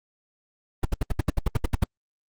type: noise bursts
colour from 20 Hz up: brown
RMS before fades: -19 dBFS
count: 12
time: 0.83-1.84 s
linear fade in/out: 5 ms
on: 20 ms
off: 70 ms
effects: Opus 32 kbps